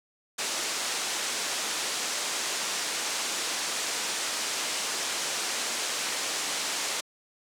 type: low-pass noise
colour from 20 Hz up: white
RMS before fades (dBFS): -31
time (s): 0.38-7.01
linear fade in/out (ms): 10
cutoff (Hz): 8200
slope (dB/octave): 24
effects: high-pass 300 Hz 12 dB/octave